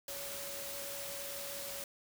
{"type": "tone in noise", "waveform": "sine", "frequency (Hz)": 561, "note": "C#5", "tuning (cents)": 21, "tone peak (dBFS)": -47, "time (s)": [0.08, 1.84], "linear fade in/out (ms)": 2, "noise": "white", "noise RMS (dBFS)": -43, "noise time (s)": [0.08, 1.84], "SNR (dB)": -7, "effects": []}